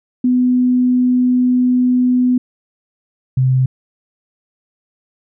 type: tone pair in turn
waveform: sine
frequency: 250 / 129.78 Hz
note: B3 / C3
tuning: +21 / -14 cents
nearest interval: major seventh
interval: 1135 cents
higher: first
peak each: -10 dBFS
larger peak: neither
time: 0.24-2.38 / 3.37-3.66 s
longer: first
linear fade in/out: 5 ms
effects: none